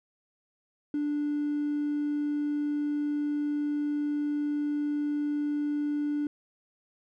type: tone with hard clipping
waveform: triangle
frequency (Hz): 293.7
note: D4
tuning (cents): 0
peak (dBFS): -27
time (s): 0.94-6.27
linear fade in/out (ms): 2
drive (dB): 4
effects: none